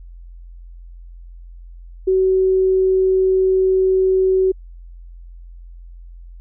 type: tone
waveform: sine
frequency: 377 Hz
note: F#4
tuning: 32 cents sharp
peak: -12 dBFS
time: 2.07-4.52 s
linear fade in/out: 10 ms
effects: added 43 Hz sine -35 dBFS peak until 6.4 s